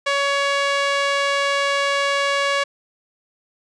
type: tone with band-pass filter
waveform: sawtooth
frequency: 561 Hz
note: C#5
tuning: 21 cents sharp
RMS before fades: -20 dBFS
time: 0.06-2.64 s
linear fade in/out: 10 ms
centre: 2100 Hz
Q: 0.67
effects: resampled to 22050 Hz